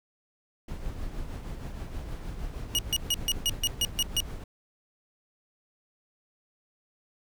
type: noise with tremolo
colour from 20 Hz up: brown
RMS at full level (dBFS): -34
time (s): 0.68-4.44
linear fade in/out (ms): 5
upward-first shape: triangle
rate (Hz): 6.4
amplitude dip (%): 50
type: tone bursts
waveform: sawtooth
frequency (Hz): 2886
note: F#7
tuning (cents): -44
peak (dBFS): -20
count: 9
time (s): 2.75-4.203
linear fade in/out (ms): 0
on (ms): 37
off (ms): 140
effects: none